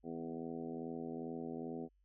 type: harmonic tone with a mistuned harmonic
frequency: 82.41 Hz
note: E2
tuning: in tune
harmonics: 2 / 3 / 4 / 5 / 6 / 7 / 8 / 9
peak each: -51 / -44 / -48 / -47 / -52 / -60 / -56 / -54 dBFS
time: 0.03-1.89 s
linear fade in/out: 50 ms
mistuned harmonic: 2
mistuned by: -22 cents
effects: added 48 Hz sine -70 dBFS peak until 2.04 s